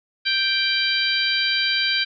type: harmonic tone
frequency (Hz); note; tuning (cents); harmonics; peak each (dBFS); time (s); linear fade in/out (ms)
784; G5; 0; 2 / 3 / 4 / 5 / 6; -25 / -25 / -25 / -25 / -25; 0.25-2.05; 20
effects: none